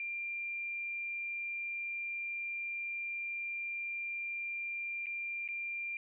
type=tone with dropouts; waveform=sine; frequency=2383 Hz; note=D7; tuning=25 cents sharp; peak=-36 dBFS; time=0-5.97 s; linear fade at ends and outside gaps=1 ms; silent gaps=5.059-5.067 / 5.478-5.487 s; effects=none